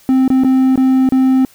triangle tone with dropouts, 261.6 Hz, C4, in tune, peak -6 dBFS, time 0.09-1.45 s, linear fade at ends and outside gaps 1 ms, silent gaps 0.279-0.302 / 0.437-0.446 / 0.758-0.776 / 1.09-1.122 s, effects white hiss -47 dBFS RMS until 1.54 s

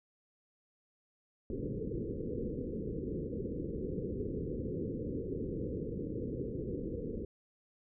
white low-pass noise, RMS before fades -38 dBFS, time 1.5-7.25 s, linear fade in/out 2 ms, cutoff 500 Hz, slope 96 dB/octave, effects none

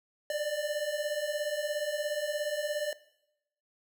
square beating tone pair, 583 / 600 Hz, D5 / D5, -13 / +37 cents, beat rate 17 Hz, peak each -36 / -33 dBFS, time 0.3-2.93 s, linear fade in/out 2 ms, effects noise-tail reverb RT60 0.8 s tail -18 dB re dry

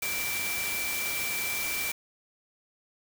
sine tone in noise, 2340 Hz, D7, 7 cents flat, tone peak -32 dBFS, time 0.02-1.92 s, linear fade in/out 5 ms, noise white, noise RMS -33 dBFS, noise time 0.02-1.92 s, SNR -2 dB, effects none

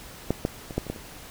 clicks, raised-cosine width 2 ms, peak -9 / -10 / -22 / -11 / -24 / -15 / -27 dBFS, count 7, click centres 0.306 / 0.451 / 0.708 / 0.78 / 0.867 / 0.9 / 0.962 s, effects pink hiss -44 dBFS RMS until 1.3 s

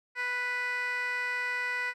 15% pulse tone with band-pass filter, 493.9 Hz, B4, in tune, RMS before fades -32 dBFS, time 0.15-1.94 s, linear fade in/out 50 ms, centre 2000 Hz, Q 2.8, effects none

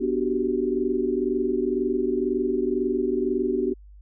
sine chord, G major seventh, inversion first, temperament equal, 246.9 / 293.7 / 370 / 392 Hz, B3 / D4 / F#4 / G4, 0 / 0 / 0 / 0 cents, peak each -28 / -29 / -25 / -27 dBFS, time 0-3.74 s, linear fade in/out 20 ms, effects added 50 Hz sine -44 dBFS peak until 4.01 s

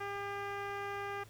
10% pulse tone with low-pass filter, 401.3 Hz, G4, 41 cents sharp, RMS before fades -40 dBFS, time 0-1.24 s, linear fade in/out 10 ms, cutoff 2300 Hz, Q 0.65, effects added 108 Hz sine -55 dBFS peak until 1.29 s + pink hiss -61 dBFS RMS until 1.29 s

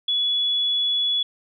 sine tone, 3400 Hz, G#7, 40 cents sharp, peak -19 dBFS, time 0.08-1.23 s, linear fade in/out 5 ms, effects none

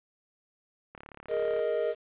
click train, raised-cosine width 0.5 ms, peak -30 dBFS, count 24, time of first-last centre 0.95-1.592 s, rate 35.8 Hz
triangle chord, Ab suspended second, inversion none, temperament equal, 415.3 / 466.2 / 622.3 Hz, Ab4 / Bb4 / Eb5, 0 / 0 / 0 cents, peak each -31 / -28 / -28 dBFS, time 1.28-1.95 s, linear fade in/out 50 ms
effects resampled to 8000 Hz + 9-bit

